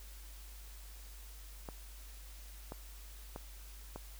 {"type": "clicks", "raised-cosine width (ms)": 1, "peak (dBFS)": -29, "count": 4, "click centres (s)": [1.688, 2.721, 3.361, 3.96], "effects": ["added 50 Hz sine -49 dBFS peak until 4.19 s", "white hiss -57 dBFS RMS until 4.19 s"]}